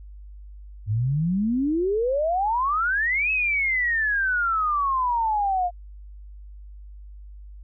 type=exponential two-way sweep; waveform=sine; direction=up then down; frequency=98.8 to 2600 to 695 Hz; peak=-20 dBFS; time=0.86-5.71 s; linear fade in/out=50 ms; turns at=3.31 s; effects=added 50 Hz sine -39 dBFS peak until 7.63 s